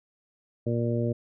harmonic tone, 117.9 Hz, A#2, 20 cents sharp, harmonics 1 / 2 / 3 / 4 / 5, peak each -27 / -30 / -32 / -33 / -34 dBFS, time 0.66-1.13 s, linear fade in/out 10 ms, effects none

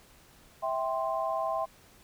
sine chord, C major, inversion first, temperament just, 654.1 / 784.9 / 1046.5 Hz, E5 / G5 / C6, -14 / +2 / 0 cents, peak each -31 / -34 / -33 dBFS, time 0.62-1.66 s, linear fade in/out 20 ms, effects pink hiss -58 dBFS RMS until 2.03 s

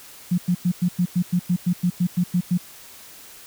sine tone bursts, 177.8 Hz, F3, 31 cents sharp, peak -16 dBFS, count 14, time 0.31-2.578 s, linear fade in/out 10 ms, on 71 ms, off 98 ms, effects white hiss -44 dBFS RMS until 3.46 s

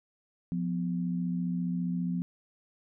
sine tone pair together, 175.88 / 250.7 Hz, F3 / B3, +13 / +26 cents, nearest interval tritone, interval 613 cents, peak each -29 / -35 dBFS, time 0.52-2.22 s, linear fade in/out 0 ms, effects none

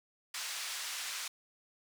white band-pass noise, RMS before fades -40 dBFS, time 0.34-1.28 s, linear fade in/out 5 ms, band 1200 to 6800 Hz, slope 12 dB/octave, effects none

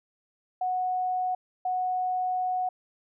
sine tone bursts at uneven times, 736 Hz, F#5, 9 cents flat, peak -25 dBFS, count 2, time 0.61-1.35 / 1.65-2.69 s, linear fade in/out 5 ms, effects none

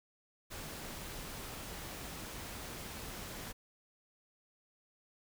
pink noise, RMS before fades -45 dBFS, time 0.5-3.53 s, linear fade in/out 20 ms, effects none

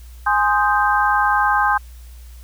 sine chord, Ab major seventh, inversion none, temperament equal, 830.6 / 1046.5 / 1244.5 / 1568 Hz, Ab5 / C6 / Eb6 / G6, 0 / 0 / 0 / 0 cents, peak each -18 / -20 / -21 / -19 dBFS, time 0.26-1.78 s, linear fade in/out 10 ms, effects added 60 Hz sine -36 dBFS peak until 2.43 s + white hiss -51 dBFS RMS until 2.43 s

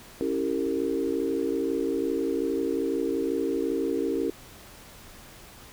sine chord, C# diminished seventh, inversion none, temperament equal with one note detuned, 277.2 / 329.6 / 392 / 457.6 Hz, C#4 / E4 / G4 / Bb4, 0 / 0 / 0 / -32 cents, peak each -30 dBFS, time 0.21-4.3 s, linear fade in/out 0 ms, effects pink hiss -48 dBFS RMS until 5.72 s

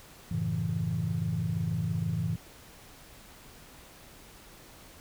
sine chord, F# minor seventh, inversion none, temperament equal, 92.5 / 110 / 138.59 / 164.81 Hz, F#2 / A2 / C#3 / E3, 0 / 0 / 0 / 0 cents, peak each -36 / -32 / -35 / -30 dBFS, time 0.31-2.36 s, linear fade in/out 5 ms, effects tanh soft clip ceiling -20 dBFS + pink hiss -52 dBFS RMS until 5 s

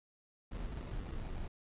brown noise with sample-and-hold, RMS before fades -41 dBFS, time 0.51-1.48 s, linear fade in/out 10 ms, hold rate 1575 Hz, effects resampled to 8000 Hz

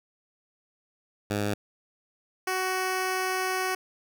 10% pulse tone pair in turn, 103.1 / 373.4 Hz, G#2 / F#4, -12 / +16 cents, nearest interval octave + minor seventh, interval 2228 cents, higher second, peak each -18 dBFS, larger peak neither, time 1.3-1.54 / 2.47-3.75 s, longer second, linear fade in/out 5 ms, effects none

